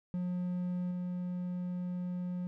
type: tone with level steps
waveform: triangle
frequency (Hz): 179.2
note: F3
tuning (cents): +45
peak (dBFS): -30 / -32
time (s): 0.14-2.47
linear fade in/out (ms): 0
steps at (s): 0.91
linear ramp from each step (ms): 2
effects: none